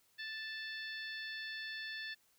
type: harmonic tone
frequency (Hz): 880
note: A5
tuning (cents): 0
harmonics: 2 / 3 / 4 / 5 / 6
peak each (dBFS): -43 / -51 / -49 / -50 / -57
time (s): 0.18-2.15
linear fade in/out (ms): 20
effects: white hiss -72 dBFS RMS until 2.38 s